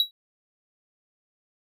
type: tone with exponential decay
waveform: triangle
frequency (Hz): 3887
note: B7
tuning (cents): -28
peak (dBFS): -13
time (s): 0-0.11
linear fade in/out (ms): 1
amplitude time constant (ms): 22
effects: none